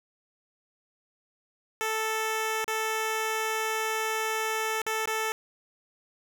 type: tone with dropouts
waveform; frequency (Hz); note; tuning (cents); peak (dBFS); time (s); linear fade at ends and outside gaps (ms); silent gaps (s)
10% pulse; 440; A4; 0; -19; 1.81-5.32; 0; 2.644-2.679 / 4.817-4.865 / 5.056-5.074
effects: none